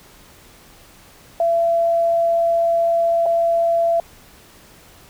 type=tone with dropouts; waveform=sine; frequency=674 Hz; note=E5; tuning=38 cents sharp; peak=-14 dBFS; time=1.4-4 s; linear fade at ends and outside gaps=2 ms; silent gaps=3.259-3.262 s; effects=pink hiss -47 dBFS RMS until 5.09 s